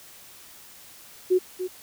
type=tone with echo; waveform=sine; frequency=367.6 Hz; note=F#4; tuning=11 cents flat; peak=-16 dBFS; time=1.3-1.39 s; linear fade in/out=20 ms; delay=290 ms; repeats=1; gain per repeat=-10 dB; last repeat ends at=1.68 s; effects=white hiss -48 dBFS RMS until 1.82 s